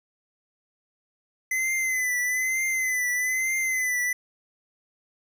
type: tone with vibrato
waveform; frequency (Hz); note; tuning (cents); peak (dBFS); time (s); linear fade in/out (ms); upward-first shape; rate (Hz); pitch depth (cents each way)
square; 2031; B6; +48; -24; 1.51-4.13; 5; triangle; 1.1; 63
effects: none